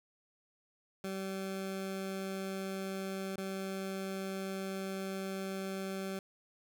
20% pulse tone with dropouts, 192.3 Hz, G3, 33 cents flat, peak -32 dBFS, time 1.04-6.19 s, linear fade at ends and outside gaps 2 ms, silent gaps 3.359-3.38 s, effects none

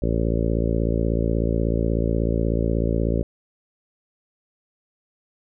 harmonic tone, 56.4 Hz, A1, 44 cents sharp, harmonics 1 / 2 / 3 / 4 / 5 / 6 / 7 / 8 / 9 / 10, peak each -23 / -26 / -28 / -29 / -30 / -31 / -31 / -32 / -33 / -33 dBFS, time 0.02-3.23 s, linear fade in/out 5 ms, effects none

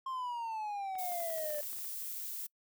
triangle exponential sweep, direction down, 1067 to 584 Hz, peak -34 dBFS, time 0.06-1.61 s, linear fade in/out 5 ms
clicks, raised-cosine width 0.3 ms, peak -38 dBFS, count 12, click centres 0.954 / 1.122 / 1.204 / 1.302 / 1.382 / 1.504 / 1.547 / 1.586 / 1.632 / 1.731 / 1.786 / 1.846 s
violet noise, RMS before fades -41 dBFS, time 0.98-2.47 s, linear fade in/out 10 ms
effects noise-tail reverb RT60 0.1 s tail -26 dB re dry

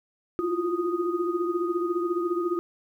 sine tone cluster, 329.2 / 348.9 / 363.4 / 1241 Hz, E4 / F4 / F#4 / D#6, -2 / -2 / -31 / -5 cents, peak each -33 / -26 / -32 / -33 dBFS, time 0.39-2.59 s, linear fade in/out 0 ms, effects 10-bit

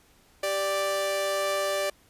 sawtooth tone pair together, 392 / 587.3 Hz, G4 / D5, 0 / 0 cents, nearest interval perfect fifth, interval 700 cents, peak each -30 / -22 dBFS, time 0.43-1.9 s, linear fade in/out 5 ms, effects pink hiss -60 dBFS RMS until 2.09 s + resampled to 32000 Hz

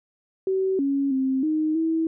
sine tone with pitch steps, 380.8 / 277.3 / 264.3 / 310.6 / 323.9 Hz, F#4 / C#4 / C4 / D#4 / E4, +50 / +1 / +18 / -3 / -30 cents, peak -20 dBFS, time 0.47-2.07 s, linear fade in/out 2 ms, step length 320 ms, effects none

